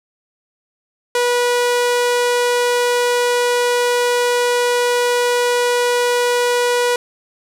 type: tone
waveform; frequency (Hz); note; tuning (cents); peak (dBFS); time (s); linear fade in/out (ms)
sawtooth; 486.9; B4; -25; -10; 1.15-6.96; 2
effects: low-pass 12000 Hz 12 dB/octave + 8-bit